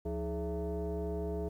sine tone with frequency modulation, 174.61 Hz, F3, in tune, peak -32 dBFS, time 0.05-1.49 s, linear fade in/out 10 ms, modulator 246 Hz, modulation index 1.7, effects tanh soft clip ceiling -28 dBFS + 11-bit

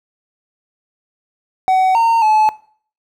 triangle tone with pitch steps, 752 / 916 / 862 Hz, F#5 / A#5 / A5, +28 / -31 / -36 cents, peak -8 dBFS, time 1.68-2.49 s, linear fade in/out 0 ms, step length 270 ms, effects noise-tail reverb RT60 0.5 s tail -20 dB re dry

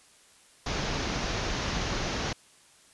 pink low-pass noise, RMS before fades -31 dBFS, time 0.66-2.33 s, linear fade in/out 5 ms, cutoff 6600 Hz, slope 96 dB/octave, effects white hiss -58 dBFS RMS until 2.93 s + resampled to 24000 Hz

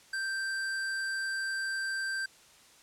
square tone, 1568 Hz, G6, in tune, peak -32 dBFS, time 0.13-2.26 s, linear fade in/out 5 ms, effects white hiss -58 dBFS RMS until 2.82 s + low-pass 9000 Hz 12 dB/octave

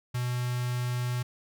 square tone with notch filter, 123.47 Hz, B2, in tune, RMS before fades -30 dBFS, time 0.14-1.23 s, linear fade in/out 10 ms, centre 460 Hz, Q 0.72, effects none

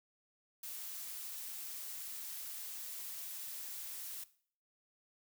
blue noise, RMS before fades -45 dBFS, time 0.63-4.24 s, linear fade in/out 5 ms, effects noise-tail reverb RT60 0.5 s tail -17 dB re dry

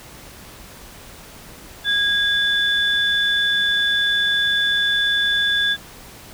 sine tone pair together, 1642 / 3479 Hz, G#6 / A7, -20 / -20 cents, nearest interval octave + minor second, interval 1300 cents, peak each -18 dBFS, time 1.84-5.77 s, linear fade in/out 50 ms, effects tanh soft clip ceiling -9 dBFS + pink hiss -41 dBFS RMS until 6.33 s

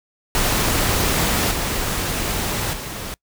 pink noise with level steps, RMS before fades -19 / -23 / -30 dBFS, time 0.35-3.14 s, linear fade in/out 0 ms, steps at 1.51 / 2.73 s, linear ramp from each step 5 ms, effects noise-tail reverb RT60 0.1 s tail -25 dB re dry

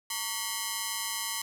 5% pulse ring-modulated tone, 1021 Hz, C6, 43 cents flat, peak -16 dBFS, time 0.1-1.42 s, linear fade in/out 5 ms, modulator 104 Hz, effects 9-bit

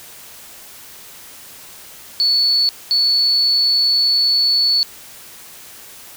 sine tone bursts at uneven times, 4435 Hz, C#8, in tune, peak -12 dBFS, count 2, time 2.2-2.69 / 2.91-4.83 s, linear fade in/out 0 ms, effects white hiss -39 dBFS RMS until 6.16 s

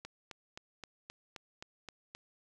click train, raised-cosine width 0.2 ms, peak -27 dBFS, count 9, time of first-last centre 0.05-2.15 s, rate 3.81 Hz, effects none

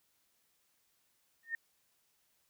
sine tone with exponential growth, 1832 Hz, A#6, 31 cents flat, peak -30 dBFS, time 1.43-1.55 s, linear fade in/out 2 ms, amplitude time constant 26 ms, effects white hiss -75 dBFS RMS until 2.49 s

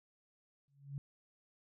sine tone with exponential growth, 140 Hz, C#3, 18 cents sharp, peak -36 dBFS, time 0.68-0.98 s, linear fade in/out 0 ms, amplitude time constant 64 ms, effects none

